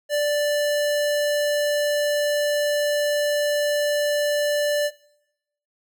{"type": "tone", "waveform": "square", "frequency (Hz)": 587.3, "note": "D5", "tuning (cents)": 0, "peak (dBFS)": -20, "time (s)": [0.09, 4.91], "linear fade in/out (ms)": 50, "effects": ["noise-tail reverb RT60 0.8 s tail -20 dB re dry"]}